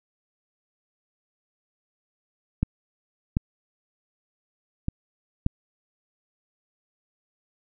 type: clicks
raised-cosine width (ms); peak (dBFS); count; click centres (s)
5; -9 / -9 / -13 / -8; 4; 2.63 / 3.369 / 4.884 / 5.464
effects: none